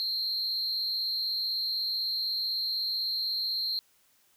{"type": "tone with amplitude modulation", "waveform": "triangle", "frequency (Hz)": 4186, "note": "C8", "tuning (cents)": 0, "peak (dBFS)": -23, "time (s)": [0, 3.79], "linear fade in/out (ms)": 0, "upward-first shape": "sine", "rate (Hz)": 216, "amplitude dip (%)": 80, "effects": ["tanh soft clip ceiling -19 dBFS", "white hiss -66 dBFS RMS until 4.36 s"]}